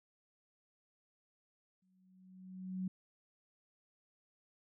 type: tone with exponential growth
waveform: sine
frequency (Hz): 186.2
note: F#3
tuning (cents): +11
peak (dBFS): -34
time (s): 1.82-2.88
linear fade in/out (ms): 5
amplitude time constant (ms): 230
effects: none